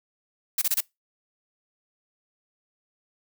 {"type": "noise bursts", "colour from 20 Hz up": "blue", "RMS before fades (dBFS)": -23, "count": 4, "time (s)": [0.58, 0.806], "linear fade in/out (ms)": 5, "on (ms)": 37, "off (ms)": 26, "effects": ["noise-tail reverb RT60 0.2 s tail -24 dB re dry"]}